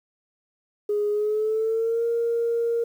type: tone with pitch glide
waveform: sine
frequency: 415.3 to 466.2 Hz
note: G#4 to A#4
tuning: 0 to 0 cents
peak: -20 dBFS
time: 0.89-2.84 s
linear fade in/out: 5 ms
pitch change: +200 cents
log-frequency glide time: 1.11-2.05 s
effects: tanh soft clip ceiling -16 dBFS + 9-bit

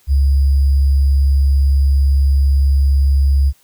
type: tone with sample-and-hold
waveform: sine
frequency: 68.9 Hz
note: C#2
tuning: 10 cents flat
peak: -9 dBFS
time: 0.07-3.53 s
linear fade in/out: 50 ms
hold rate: 4900 Hz
effects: white hiss -54 dBFS RMS until 3.63 s

